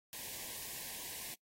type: band-stop noise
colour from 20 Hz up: white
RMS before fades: -45 dBFS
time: 0.13-1.34 s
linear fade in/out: 0 ms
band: 1100 to 1600 Hz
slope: 96 dB/octave
effects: noise-tail reverb RT60 0.1 s tail -22 dB re dry + AAC 48 kbps